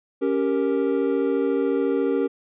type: chord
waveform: triangle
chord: G diminished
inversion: second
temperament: equal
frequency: 277.2 / 392 / 466.2 Hz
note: Db4 / G4 / Bb4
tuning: 0 / 0 / 0 cents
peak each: -22 dBFS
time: 0.21-2.28 s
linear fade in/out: 20 ms
effects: resampled to 8000 Hz